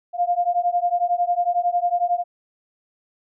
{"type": "beating tone pair", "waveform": "sine", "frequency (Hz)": [698, 709], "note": ["F5", "F5"], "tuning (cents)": [-1, 26], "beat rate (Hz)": 11, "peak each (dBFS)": -21, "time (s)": [0.13, 2.24], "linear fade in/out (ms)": 50, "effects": []}